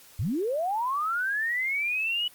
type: linear sweep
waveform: sine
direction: up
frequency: 74.6 to 2960 Hz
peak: -25 dBFS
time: 0.19-2.28 s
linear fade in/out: 5 ms
effects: white hiss -53 dBFS RMS until 2.34 s + Opus 48 kbps